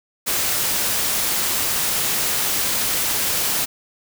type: noise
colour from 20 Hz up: white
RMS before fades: -21 dBFS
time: 0.26-3.66 s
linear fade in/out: 20 ms
effects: none